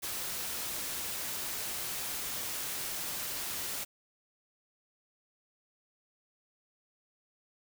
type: noise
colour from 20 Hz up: white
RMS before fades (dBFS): -37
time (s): 0.02-3.85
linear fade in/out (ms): 20
effects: none